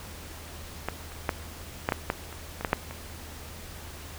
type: clicks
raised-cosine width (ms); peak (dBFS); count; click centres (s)
0.5; -13 / -29 / -9 / -9 / -9 / -10 / -26 / -20 / -11 / -6 / -23; 11; 0.886 / 1.12 / 1.292 / 1.889 / 1.922 / 2.101 / 2.327 / 2.61 / 2.648 / 2.731 / 2.91
effects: added 79 Hz sine -44 dBFS peak until 4.18 s + pink hiss -44 dBFS RMS until 4.18 s